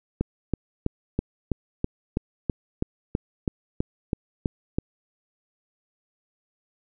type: click train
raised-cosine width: 3 ms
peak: -10 dBFS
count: 15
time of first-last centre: 0.21-4.785 s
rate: 3.06 Hz
effects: none